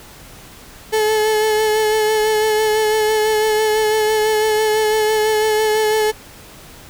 35% pulse tone with vibrato, 431.4 Hz, A4, 34 cents flat, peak -12 dBFS, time 0.92-6.12 s, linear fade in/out 20 ms, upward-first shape sine, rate 6 Hz, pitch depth 23 cents each way, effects pink hiss -40 dBFS RMS until 6.89 s

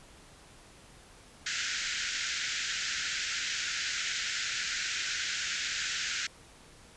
pink band-pass noise, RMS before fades -34 dBFS, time 1.46-6.27 s, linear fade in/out 5 ms, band 1400 to 7400 Hz, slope 96 dB/octave, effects pink hiss -55 dBFS RMS until 6.96 s + resampled to 24000 Hz

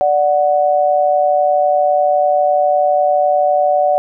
sine tone pair together, 587.3 / 739.2 Hz, D5 / F#5, 0 / -2 cents, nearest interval major third, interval 398 cents, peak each -13 dBFS, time 0.01-3.98 s, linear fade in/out 0 ms, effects none

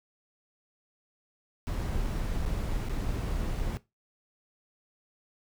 brown noise with dropouts, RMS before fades -31 dBFS, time 1.67-3.77 s, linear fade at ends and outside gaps 0 ms, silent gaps 2.452-2.46 / 2.886-2.895 / 3.594-3.598 s, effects noise-tail reverb RT60 0.2 s tail -17 dB re dry

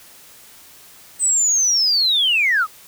sine linear sweep, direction down, 8230 to 1174.7 Hz, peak -13 dBFS, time 1.19-2.67 s, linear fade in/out 50 ms, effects tanh soft clip ceiling -9 dBFS + white hiss -45 dBFS RMS until 2.87 s

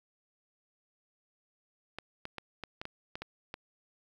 clicks, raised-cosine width 0.3 ms, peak -23 dBFS, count 9, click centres 1.986 / 2.254 / 2.383 / 2.637 / 2.815 / 2.854 / 3.155 / 3.22 / 3.541 s, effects 9-bit

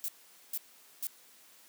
violet noise bursts, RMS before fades -35 dBFS, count 3, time 0.04-1.069 s, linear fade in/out 0 ms, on 43 ms, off 450 ms, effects white hiss -59 dBFS RMS until 1.68 s + high-pass 200 Hz 12 dB/octave

